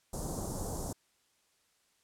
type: band-stop noise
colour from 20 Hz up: pink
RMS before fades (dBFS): -37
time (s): 0.13-0.93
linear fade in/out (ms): 5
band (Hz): 920 to 6400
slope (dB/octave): 24
effects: white hiss -72 dBFS RMS until 2.03 s + low-pass 10000 Hz 12 dB/octave